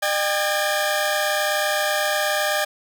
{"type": "tone cluster", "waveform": "sawtooth", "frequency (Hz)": [605, 793, 1645, 1787], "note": ["D#5", "G5", "G#6", "A6"], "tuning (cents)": [-49, 20, -17, 26], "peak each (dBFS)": [-19, -22, -22, -28], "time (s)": [0.02, 2.65], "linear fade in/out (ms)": 10, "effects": []}